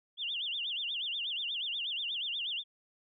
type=tone with vibrato; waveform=sine; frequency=3167 Hz; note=G7; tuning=17 cents sharp; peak=-33 dBFS; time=0.17-2.64 s; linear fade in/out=50 ms; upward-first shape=sine; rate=8.3 Hz; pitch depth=240 cents each way; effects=none